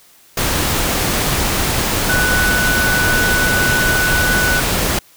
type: tone in noise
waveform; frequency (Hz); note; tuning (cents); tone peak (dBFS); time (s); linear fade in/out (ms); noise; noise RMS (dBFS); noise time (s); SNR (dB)
sine; 1487; F#6; +8; -15; 2.09-4.6; 5; pink; -17; 0.37-4.99; -1
effects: white hiss -48 dBFS RMS until 5.16 s